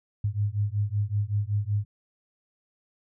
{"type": "beating tone pair", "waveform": "sine", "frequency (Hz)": [100.7, 106], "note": ["G2", "G#2"], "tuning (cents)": [47, 36], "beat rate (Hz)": 5.3, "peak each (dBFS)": [-27, -27], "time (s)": [0.24, 1.85], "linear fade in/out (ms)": 5, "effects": []}